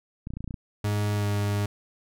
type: clicks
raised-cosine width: 5 ms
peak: -22 dBFS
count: 9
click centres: 0.271 / 0.305 / 0.337 / 0.37 / 0.406 / 0.443 / 0.477 / 0.508 / 0.542 s
type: tone with pitch glide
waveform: 40% pulse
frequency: 103.83 to 102.4 Hz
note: G#2 to G#2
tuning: 0 to -24 cents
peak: -23 dBFS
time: 0.84-1.66 s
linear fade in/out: 5 ms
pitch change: -24 cents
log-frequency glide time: 1.15-1.26 s
effects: none